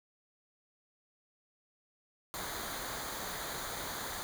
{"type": "noise with comb filter", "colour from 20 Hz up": "pink", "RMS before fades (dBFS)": -40, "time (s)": [2.34, 4.23], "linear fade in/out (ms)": 0, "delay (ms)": 0.37, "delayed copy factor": -0.65, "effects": []}